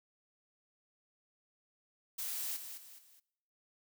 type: noise with echo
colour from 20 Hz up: blue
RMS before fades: -39 dBFS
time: 2.18-2.57 s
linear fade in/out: 10 ms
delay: 210 ms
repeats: 3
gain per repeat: -8 dB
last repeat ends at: 3.2 s
effects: noise-tail reverb RT60 0.8 s tail -22 dB re dry